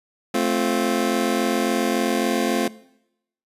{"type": "chord", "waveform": "25% pulse", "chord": "F major", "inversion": "first", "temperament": "just", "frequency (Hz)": [218.3, 261.9, 349.2], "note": ["A3", "C4", "F4"], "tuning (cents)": [-13, 2, 0], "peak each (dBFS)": -20, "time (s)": [0.34, 2.68], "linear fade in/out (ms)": 5, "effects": ["noise-tail reverb RT60 0.8 s tail -20 dB re dry", "resampled to 32000 Hz"]}